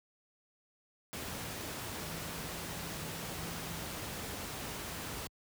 sine tone in noise, 165.3 Hz, E3, 5 cents sharp, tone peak -49 dBFS, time 2.02-3.85 s, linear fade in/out 0 ms, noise pink, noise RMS -41 dBFS, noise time 1.13-5.27 s, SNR -11 dB, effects high-pass 60 Hz 12 dB/octave

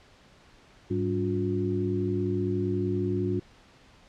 sine tone cluster, 103 / 192.9 / 287.8 / 358.5 Hz, G#2 / G3 / D4 / F4, -14 / -28 / -35 / +45 cents, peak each -30 / -32 / -32 / -29 dBFS, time 0.9-3.4 s, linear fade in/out 10 ms, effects pink hiss -56 dBFS RMS until 4.08 s + low-pass 5000 Hz 12 dB/octave

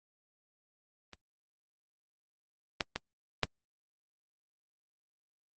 clicks, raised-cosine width 0.2 ms, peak -29 / -11 / -15 / -8 dBFS, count 4, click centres 1.133 / 2.808 / 2.96 / 3.433 s, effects low-pass 7000 Hz 12 dB/octave + Opus 32 kbps

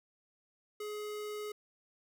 square tone, 420.5 Hz, G#4, 22 cents sharp, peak -39 dBFS, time 0.8-1.52 s, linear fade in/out 5 ms, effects none

